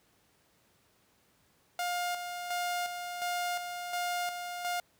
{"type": "tone with tremolo", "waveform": "sawtooth", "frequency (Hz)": 708, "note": "F5", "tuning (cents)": 23, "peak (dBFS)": -27, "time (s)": [1.79, 4.8], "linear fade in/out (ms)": 2, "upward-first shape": "square", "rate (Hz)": 1.4, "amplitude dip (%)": 50, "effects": ["pink hiss -68 dBFS RMS until 4.99 s", "high-pass 80 Hz 12 dB/octave"]}